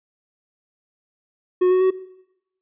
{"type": "tone with pitch steps", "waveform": "triangle", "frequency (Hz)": [364.5, 369.8, 375.2], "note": ["F#4", "F#4", "F#4"], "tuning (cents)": [-26, -1, 24], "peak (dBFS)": -11, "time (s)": [1.61, 1.907], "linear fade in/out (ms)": 10, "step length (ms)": 99, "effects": ["noise-tail reverb RT60 0.8 s tail -18 dB re dry", "resampled to 8000 Hz"]}